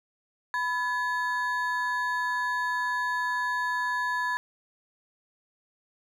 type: ring-modulated tone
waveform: triangle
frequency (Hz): 1351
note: E6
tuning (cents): +42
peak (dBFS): -21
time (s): 0.54-4.37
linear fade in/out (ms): 0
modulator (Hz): 358
effects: none